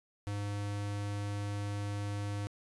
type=tone; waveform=square; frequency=102.1 Hz; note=G#2; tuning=29 cents flat; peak=-35 dBFS; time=0.27-2.47 s; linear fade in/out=0 ms; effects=resampled to 24000 Hz